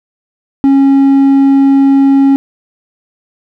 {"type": "tone with hard clipping", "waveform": "sine", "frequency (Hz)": 274, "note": "C#4", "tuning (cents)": -20, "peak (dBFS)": -5, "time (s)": [0.64, 2.36], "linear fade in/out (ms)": 0, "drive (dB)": 3, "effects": []}